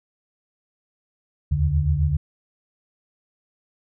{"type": "tone cluster", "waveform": "sine", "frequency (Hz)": [74.5, 82.1, 144.9], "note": ["D2", "E2", "D3"], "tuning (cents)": [25, -6, -23], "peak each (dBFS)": -22, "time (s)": [1.51, 2.17], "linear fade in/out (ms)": 10, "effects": []}